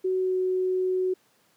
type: tone with pitch glide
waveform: sine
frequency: 373.2 to 370.6 Hz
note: F#4 to F#4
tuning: +15 to +3 cents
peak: -22 dBFS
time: 0.04-1.14 s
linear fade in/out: 10 ms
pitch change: -12 cents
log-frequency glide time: 0.19-0.36 s
effects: pink hiss -64 dBFS RMS until 1.56 s + high-pass 200 Hz 12 dB/octave